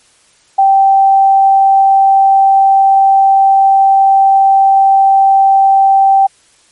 sine tone, 780 Hz, G5, 9 cents flat, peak -4 dBFS, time 0.58-6.27 s, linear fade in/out 10 ms, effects white hiss -49 dBFS RMS until 6.71 s + MP3 48 kbps

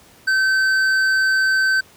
sine tone with hard clipping, 1541 Hz, G6, 30 cents flat, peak -16 dBFS, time 0.27-1.81 s, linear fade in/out 10 ms, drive 7 dB, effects pink hiss -49 dBFS RMS until 1.96 s + high-pass 60 Hz 12 dB/octave

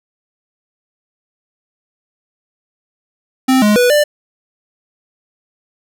square tone with pitch steps, 261 / 209.5 / 491.1 / 592 Hz, C4 / G#3 / B4 / D5, -4 / +15 / -10 / +14 cents, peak -9 dBFS, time 3.48-4.04 s, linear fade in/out 10 ms, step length 140 ms, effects none

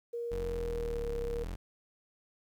sine tone, 471.5 Hz, A#4, 20 cents sharp, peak -34 dBFS, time 0.13-1.44 s, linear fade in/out 10 ms
35% pulse linear two-way sweep, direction down then up, 46.25 to 32.7 to 46.25 Hz, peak -35 dBFS, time 0.31-1.56 s, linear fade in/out 10 ms, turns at 1.28 s
effects 11-bit

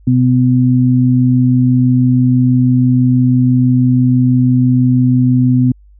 sine tone pair together, 126.1 / 252.2 Hz, B2 / B3, +36 / +36 cents, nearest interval octave, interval 1200 cents, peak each -10 dBFS, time 0.07-5.72 s, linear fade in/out 5 ms, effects added 50 Hz sine -40 dBFS peak until 5.99 s

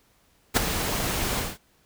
pink noise with ADSR envelope, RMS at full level -18 dBFS, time 0.54-1.58 s, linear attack 29 ms, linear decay 14 ms, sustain -9 dB, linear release 200 ms, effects pink hiss -63 dBFS RMS until 1.85 s

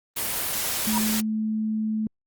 white noise, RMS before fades -27 dBFS, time 0.16-1.21 s, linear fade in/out 10 ms
sine tone with exponential growth, 956 Hz, A#5, 43 cents sharp, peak -21 dBFS, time 0.85-0.98 s, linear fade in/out 1 ms, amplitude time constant 27 ms
sine tone, 217.3 Hz, A3, 21 cents flat, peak -23 dBFS, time 0.87-2.07 s, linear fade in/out 2 ms
effects Opus 24 kbps

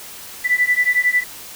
sine beating tone pair, 1975.5 / 1986.5 Hz, B6 / B6, 0 / +10 cents, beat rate 11 Hz, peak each -17 dBFS, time 0.44-1.24 s, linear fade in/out 20 ms, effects white hiss -36 dBFS RMS until 1.55 s

